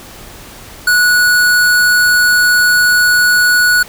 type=tone; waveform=square; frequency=1467 Hz; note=F#6; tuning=15 cents flat; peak=-8 dBFS; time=0.87-3.83 s; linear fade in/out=5 ms; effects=pink hiss -34 dBFS RMS until 3.88 s